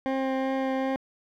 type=tone with vibrato; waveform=20% pulse; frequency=265.3 Hz; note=C4; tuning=24 cents sharp; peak=-20 dBFS; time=0.06-0.96 s; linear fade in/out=0 ms; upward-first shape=triangle; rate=2.6 Hz; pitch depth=10 cents each way; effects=low-pass 2000 Hz 12 dB/octave + 10-bit